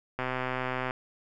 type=click train; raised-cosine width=0.5 ms; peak=-16 dBFS; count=93; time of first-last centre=0.19-0.909 s; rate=128 Hz; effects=none